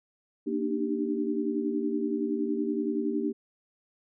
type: chord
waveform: sine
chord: Eb major seventh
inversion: second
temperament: equal with one note detuned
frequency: 233.1 / 293.7 / 304.4 / 392 Hz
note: Bb3 / D4 / Eb4 / G4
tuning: 0 / 0 / -38 / 0 cents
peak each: -32 dBFS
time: 0.46-3.33 s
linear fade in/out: 20 ms
effects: none